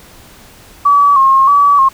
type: tone with vibrato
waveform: sine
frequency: 1108.7 Hz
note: C#6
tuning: in tune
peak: -5 dBFS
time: 0.85-1.89 s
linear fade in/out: 10 ms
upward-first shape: square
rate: 1.6 Hz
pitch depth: 54 cents each way
effects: pink hiss -40 dBFS RMS until 1.93 s